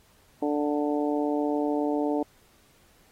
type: harmonic tone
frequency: 147.3 Hz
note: D3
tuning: 6 cents sharp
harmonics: 2 / 3 / 4 / 5 / 6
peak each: -26 / -30 / -32 / -34 / -36 dBFS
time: 0.42-2.23 s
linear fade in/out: 5 ms
effects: pink hiss -61 dBFS RMS until 3.11 s + AAC 48 kbps